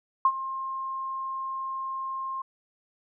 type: tone with ADSR envelope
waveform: sine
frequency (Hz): 1063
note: C6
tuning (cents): +27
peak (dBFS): -15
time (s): 0.25-2.42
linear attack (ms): 3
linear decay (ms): 59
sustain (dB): -15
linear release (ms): 6
effects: none